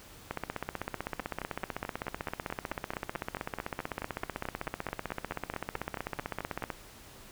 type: two click trains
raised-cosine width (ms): 0.5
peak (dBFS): -18 / -20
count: 102 / 26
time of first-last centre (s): 0.31-6.702 / 1.2-6.623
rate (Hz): 15.8 / 4.61
effects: pink hiss -52 dBFS RMS until 7.31 s